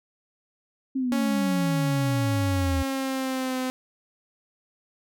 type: exponential sweep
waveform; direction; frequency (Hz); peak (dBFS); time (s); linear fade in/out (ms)
sine; down; 270 to 78.2; -23; 0.95-2.83; 10
type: tone with pitch glide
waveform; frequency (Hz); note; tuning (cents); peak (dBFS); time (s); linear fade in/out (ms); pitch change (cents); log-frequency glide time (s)
sawtooth; 277.2 to 257.1; C#4 to C4; 0 to -30; -22; 1.12-3.7; 0; -130; 2.49-3.58
effects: none